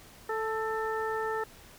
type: harmonic tone with a mistuned harmonic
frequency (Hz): 440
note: A4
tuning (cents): 0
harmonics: 1 / 2 / 3 / 4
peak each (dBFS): -32 / -35 / -37 / -38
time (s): 0.29-1.44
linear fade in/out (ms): 5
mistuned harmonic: 4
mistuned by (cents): +29
effects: pink hiss -53 dBFS RMS until 1.78 s